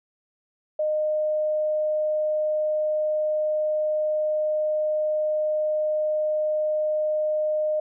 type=tone; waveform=sine; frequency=613 Hz; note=D#5; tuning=26 cents flat; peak=-21 dBFS; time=0.79-7.8 s; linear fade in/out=5 ms; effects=none